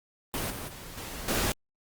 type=noise with level steps; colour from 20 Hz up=pink; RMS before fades=-31 / -37 / -44 / -39 / -28 dBFS; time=0.34-1.52 s; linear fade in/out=0 ms; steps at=0.5 / 0.68 / 0.97 / 1.28 s; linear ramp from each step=5 ms; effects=Opus 32 kbps